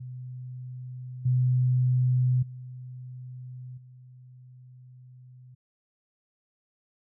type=tone with level steps; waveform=sine; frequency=126.3 Hz; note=B2; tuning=39 cents sharp; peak=-36 / -20 / -38 / -47 dBFS; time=0-5.55 s; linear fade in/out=10 ms; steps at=1.25 / 2.42 / 3.77 s; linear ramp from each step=10 ms; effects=none